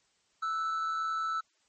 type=tone pair together; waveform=triangle; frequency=1318.5 / 1480 Hz; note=E6 / F#6; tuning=0 / 0 cents; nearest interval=major second; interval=200 cents; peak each=-28 / -39 dBFS; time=0.42-1.41 s; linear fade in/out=10 ms; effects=white hiss -71 dBFS RMS until 1.68 s + MP3 32 kbps